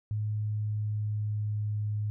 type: tone with pitch glide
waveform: sine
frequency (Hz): 106.3 to 105.26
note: G#2 to G#2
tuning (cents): +41 to +24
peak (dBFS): -28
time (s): 0.11-2.1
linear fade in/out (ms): 0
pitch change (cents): -17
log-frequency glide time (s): 0.34-1.74
effects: none